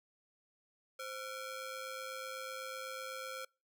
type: ring-modulated tone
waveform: sawtooth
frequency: 940 Hz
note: A#5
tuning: 14 cents sharp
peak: -35 dBFS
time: 0.99-3.45 s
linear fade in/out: 5 ms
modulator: 416 Hz
effects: noise-tail reverb RT60 0.3 s tail -26 dB re dry